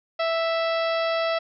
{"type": "harmonic tone", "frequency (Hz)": 659.3, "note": "E5", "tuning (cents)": 0, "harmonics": [1, 2, 3, 4, 5, 6, 7, 8], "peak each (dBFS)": [-23, -29, -33, -35, -37, -39, -40, -41], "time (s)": [0.19, 1.39], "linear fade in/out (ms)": 10, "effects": []}